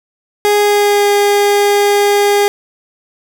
30% pulse tone with pitch glide, 413.3 to 407.6 Hz, G#4 to G#4, -8 to -32 cents, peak -6 dBFS, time 0.45-2.48 s, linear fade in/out 0 ms, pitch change -24 cents, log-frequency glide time 0.58-1.09 s, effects none

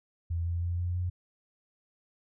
sine tone with pitch steps, 84.4 / 85.63 / 86.87 / 88.14 / 89.42 Hz, E2 / F2 / F2 / F2 / F2, +41 / -34 / -9 / +16 / +41 cents, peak -28 dBFS, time 0.3-1.1 s, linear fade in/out 10 ms, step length 160 ms, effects none

